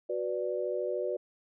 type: chord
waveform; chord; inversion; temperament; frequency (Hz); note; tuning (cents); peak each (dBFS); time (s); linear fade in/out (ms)
sine; B minor; second; equal; 370 / 493.9 / 587.3; F#4 / B4 / D5; 0 / 0 / 0; -34; 0.09-1.17; 10
effects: none